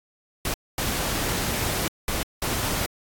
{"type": "noise bursts at uneven times", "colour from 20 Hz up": "pink", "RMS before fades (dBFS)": -26, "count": 4, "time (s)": [[0.45, 0.54], [0.78, 1.88], [2.08, 2.23], [2.42, 2.86]], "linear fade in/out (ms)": 2, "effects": ["AAC 64 kbps"]}